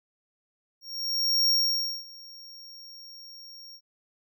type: tone with ADSR envelope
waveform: square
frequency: 5560 Hz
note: F8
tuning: 9 cents flat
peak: -20 dBFS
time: 0.81-3.81 s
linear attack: 680 ms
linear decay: 550 ms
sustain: -24 dB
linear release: 65 ms
effects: none